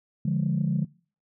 sine chord, D diminished, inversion none, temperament equal, 146.83 / 174.61 / 207.7 Hz, D3 / F3 / Ab3, 0 / 0 / 0 cents, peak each -25 / -26 / -28 dBFS, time 0.25-0.85 s, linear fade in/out 5 ms, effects noise-tail reverb RT60 0.4 s tail -22 dB re dry + tanh soft clip ceiling -15 dBFS

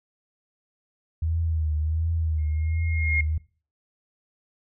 sine tone with vibrato, 79.5 Hz, D#2, 38 cents sharp, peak -22 dBFS, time 1.22-3.38 s, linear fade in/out 5 ms, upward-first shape triangle, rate 1.4 Hz, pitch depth 83 cents each way
sine tone with exponential growth, 2140 Hz, C7, 38 cents sharp, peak -19 dBFS, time 2.38-3.21 s, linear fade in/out 5 ms, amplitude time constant 180 ms
effects noise-tail reverb RT60 0.4 s tail -21 dB re dry

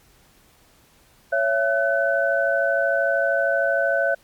sine tone cluster, 556 / 669 / 1508 Hz, C#5 / E5 / F#6, +5 / +25 / +32 cents, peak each -22 dBFS, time 1.32-4.15 s, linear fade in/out 10 ms, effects pink hiss -56 dBFS RMS until 4.23 s + MP3 96 kbps

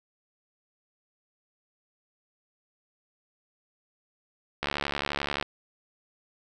click train, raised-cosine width 0.3 ms, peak -12 dBFS, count 58, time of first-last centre 4.63-5.426 s, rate 71.6 Hz, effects none

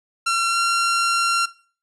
sawtooth tone with pitch glide, 1362 to 1373.1 Hz, F6 to F6, -44 to -30 cents, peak -14 dBFS, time 0.26-1.46 s, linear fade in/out 10 ms, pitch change +14 cents, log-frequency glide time 0.5-0.57 s, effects noise-tail reverb RT60 0.4 s tail -18 dB re dry + resampled to 24000 Hz

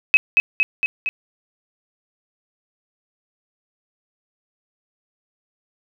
sine tone with echo, 2555 Hz, D#7, 45 cents sharp, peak -7 dBFS, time 0.14-0.17 s, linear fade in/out 0 ms, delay 230 ms, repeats 4, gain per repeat -3 dB, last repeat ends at 1.09 s, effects none

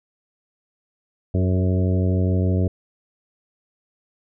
harmonic tone with a mistuned harmonic, 92.6 Hz, F#2, 2 cents sharp, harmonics 1 / 2 / 3 / 4 / 5 / 6 / 7, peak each -18 / -24 / -28 / -30 / -32 / -34 / -35 dBFS, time 1.34-2.68 s, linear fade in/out 5 ms, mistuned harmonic 5, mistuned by -21 cents, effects none

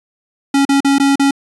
square tone with dropouts, 277.2 Hz, C#4, in tune, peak -10 dBFS, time 0.54-1.31 s, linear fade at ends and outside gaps 5 ms, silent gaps 0.652-0.691 / 0.805-0.846 / 0.984-0.998 / 1.157-1.195 s, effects resampled to 24000 Hz

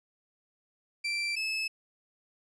30% pulse tone pair in turn, 2349 / 2604 Hz, D7 / E7, 0 / -22 cents, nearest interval major second, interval 178 cents, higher second, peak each -27 dBFS, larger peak neither, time 1.04-1.36 / 1.36-1.68 s, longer neither, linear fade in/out 10 ms, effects resampled to 22050 Hz

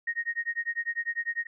sine tone with tremolo, 1864.7 Hz, A#6, in tune, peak -25 dBFS, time 0.07-1.47 s, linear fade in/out 5 ms, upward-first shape sine, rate 10 Hz, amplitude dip 100%, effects none

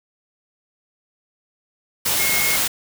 sine tone in noise, 2161 Hz, C#7, 45 cents flat, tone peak -22 dBFS, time 2.19-2.57 s, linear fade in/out 10 ms, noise white, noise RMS -20 dBFS, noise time 2.05-2.68 s, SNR -5 dB, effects none

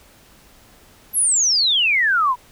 sine exponential sweep, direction down, 11840 to 951 Hz, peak -14 dBFS, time 1.13-2.36 s, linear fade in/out 50 ms, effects pink hiss -50 dBFS RMS until 2.51 s

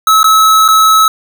square tone with dropouts, 1295 Hz, E6, 31 cents flat, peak -5 dBFS, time 0.07-1.08 s, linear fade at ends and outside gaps 2 ms, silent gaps 0.231-0.242 / 0.68-0.686 s, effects none

